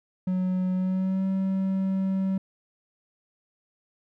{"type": "tone with pitch glide", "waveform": "triangle", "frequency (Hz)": [184.4, 191.34], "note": ["F#3", "G3"], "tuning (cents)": [-6, -42], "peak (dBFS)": -21, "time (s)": [0.27, 2.38], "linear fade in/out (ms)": 5, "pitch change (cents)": 64, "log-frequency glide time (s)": [0.74, 1.25], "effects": []}